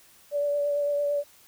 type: tone with vibrato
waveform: sine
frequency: 578 Hz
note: D5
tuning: 28 cents flat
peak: -23 dBFS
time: 0.31-1.24 s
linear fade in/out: 50 ms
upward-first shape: triangle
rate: 8.9 Hz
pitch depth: 19 cents each way
effects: white hiss -56 dBFS RMS until 1.47 s